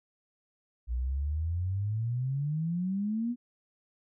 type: exponential sweep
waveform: sine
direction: up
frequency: 58 to 246.9 Hz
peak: -28 dBFS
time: 0.87-3.36 s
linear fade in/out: 50 ms
effects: none